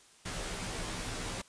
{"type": "noise with comb filter", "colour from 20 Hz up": "pink", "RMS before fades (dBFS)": -38, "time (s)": [0.25, 1.42], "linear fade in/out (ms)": 10, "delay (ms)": 14, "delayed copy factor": -0.85, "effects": ["white hiss -60 dBFS RMS until 1.48 s", "resampled to 22050 Hz"]}